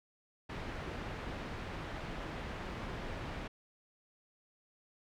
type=low-pass noise; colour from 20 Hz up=pink; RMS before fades=-42 dBFS; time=0.49-3.48 s; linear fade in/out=10 ms; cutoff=2500 Hz; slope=12 dB/octave; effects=none